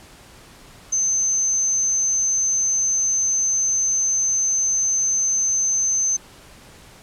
sine tone, 6210 Hz, G8, 17 cents flat, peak -17 dBFS, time 0.92-6.17 s, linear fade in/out 10 ms, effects pink hiss -46 dBFS RMS until 7.02 s + low-pass 11000 Hz 12 dB/octave

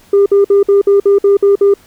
sine tone bursts, 400 Hz, G4, 35 cents sharp, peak -3 dBFS, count 9, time 0.13-1.74 s, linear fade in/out 5 ms, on 130 ms, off 55 ms, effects tanh soft clip ceiling -3 dBFS + pink hiss -46 dBFS RMS until 1.86 s

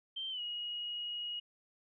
sine tone with pitch glide, 3136 to 2892 Hz, G7 to F#7, 0 to -40 cents, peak -37 dBFS, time 0.16-1.4 s, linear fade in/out 10 ms, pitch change -140 cents, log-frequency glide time 0.3-0.41 s, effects none

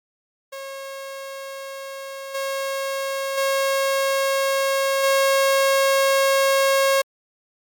sawtooth tone with level steps, 544 Hz, C#5, 33 cents flat, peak -28 / -20 / -15 / -12 dBFS, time 0.52-7.02 s, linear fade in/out 10 ms, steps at 2.34 / 3.37 / 5.03 s, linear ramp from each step 10 ms, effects Opus 48 kbps

